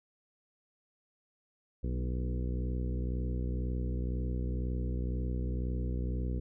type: harmonic tone with a mistuned harmonic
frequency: 62 Hz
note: B1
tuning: 7 cents sharp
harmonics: 1 / 2 / 3 / 4 / 5 / 6 / 7 / 8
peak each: -32 / -38 / -42 / -44 / -46 / -48 / -49 / -50 dBFS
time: 1.83-6.4 s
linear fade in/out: 10 ms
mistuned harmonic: 4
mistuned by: -22 cents
effects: none